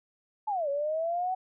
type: linear two-way sweep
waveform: sine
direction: down then up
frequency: 880 to 553 to 756 Hz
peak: -27 dBFS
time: 0.47-1.35 s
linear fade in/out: 10 ms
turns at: 0.69 s
effects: none